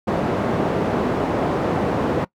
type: band-pass noise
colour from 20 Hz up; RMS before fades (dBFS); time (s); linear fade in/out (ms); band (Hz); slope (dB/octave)
white; -21; 0.07-2.25; 10; 100 to 570; 12
effects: noise-tail reverb RT60 0.1 s tail -21 dB re dry